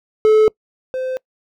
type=tone pair in turn; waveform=triangle; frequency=432.7 / 516.5 Hz; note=A4 / C5; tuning=-29 / -22 cents; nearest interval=minor third; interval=307 cents; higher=second; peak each=-6 / -18 dBFS; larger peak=first; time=0.25-0.48 / 0.94-1.17 s; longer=neither; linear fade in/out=0 ms; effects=noise-tail reverb RT60 0.1 s tail -25 dB re dry